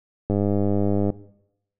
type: click train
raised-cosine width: 2 ms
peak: -10 dBFS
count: 82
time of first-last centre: 0.3-1.102 s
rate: 101 Hz
effects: noise-tail reverb RT60 0.8 s tail -19 dB re dry